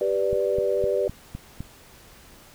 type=chord; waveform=sine; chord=G major; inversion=none; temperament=equal; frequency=392 / 493.9 / 587.3 Hz; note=G4 / B4 / D5; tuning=0 / 0 / 0 cents; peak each=-25 dBFS; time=0.01-1.08 s; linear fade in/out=2 ms
type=click train; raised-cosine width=5 ms; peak=-20 dBFS; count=6; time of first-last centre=0.33-1.606 s; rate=3.92 Hz
effects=pink hiss -50 dBFS RMS until 2.54 s